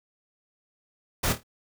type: noise with echo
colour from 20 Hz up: pink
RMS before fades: -25 dBFS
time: 1.23-1.33 s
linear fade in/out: 10 ms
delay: 26 ms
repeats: 4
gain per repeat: -9 dB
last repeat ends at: 1.434 s
effects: none